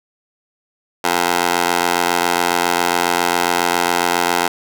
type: tone with high-pass filter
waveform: 15% pulse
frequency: 87.31 Hz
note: F2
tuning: in tune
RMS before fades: -17 dBFS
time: 1.04-4.48 s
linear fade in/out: 5 ms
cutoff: 610 Hz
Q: 1.1
effects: none